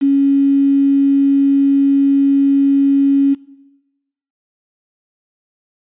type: tone with quantisation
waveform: sine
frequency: 277.2 Hz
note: C#4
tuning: in tune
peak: -9 dBFS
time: 0.01-3.35 s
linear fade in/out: 20 ms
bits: 6
effects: noise-tail reverb RT60 1.0 s tail -20 dB re dry + resampled to 8000 Hz